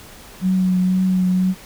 sine tone with vibrato, 185 Hz, F#3, in tune, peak -14 dBFS, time 0.41-1.55 s, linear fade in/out 50 ms, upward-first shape triangle, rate 2 Hz, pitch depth 22 cents each way, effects pink hiss -41 dBFS RMS until 1.65 s

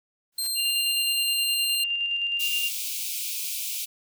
white noise with exponential growth, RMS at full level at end -38 dBFS, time 0.32-0.47 s, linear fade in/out 5 ms, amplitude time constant 32 ms
20% pulse tone, 4167 Hz, C8, 8 cents flat, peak -20 dBFS, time 0.38-1.84 s, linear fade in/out 5 ms
sine tone with tremolo, 2794 Hz, F7, in tune, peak -23 dBFS, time 0.55-2.71 s, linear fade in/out 50 ms, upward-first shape square, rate 9.6 Hz, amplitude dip 30%
white high-pass noise, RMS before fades -31 dBFS, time 2.39-3.86 s, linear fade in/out 20 ms, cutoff 2300 Hz, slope 96 dB/octave
effects none

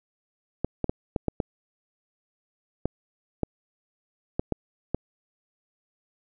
clicks, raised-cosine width 2 ms, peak -11 dBFS, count 11, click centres 0.646 / 0.843 / 0.895 / 1.162 / 1.283 / 1.402 / 2.856 / 3.433 / 4.395 / 4.523 / 4.946 s, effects none

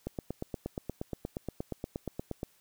click train, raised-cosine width 2 ms, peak -21 dBFS, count 21, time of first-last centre 0.07-2.431 s, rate 8.47 Hz, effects white hiss -66 dBFS RMS until 2.6 s

